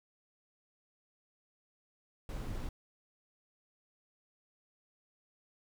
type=noise; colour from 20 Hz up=brown; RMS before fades=-39 dBFS; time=2.29-2.69 s; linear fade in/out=2 ms; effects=none